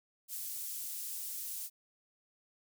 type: high-pass noise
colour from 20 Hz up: pink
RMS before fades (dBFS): -41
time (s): 0.28-1.7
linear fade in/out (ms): 50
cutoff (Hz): 9700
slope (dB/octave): 12
effects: none